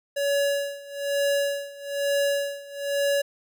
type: tone with tremolo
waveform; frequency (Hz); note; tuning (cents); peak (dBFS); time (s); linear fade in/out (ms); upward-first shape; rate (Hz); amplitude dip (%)
square; 565; C#5; +33; -21; 0.16-3.22; 10; sine; 1.1; 90
effects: none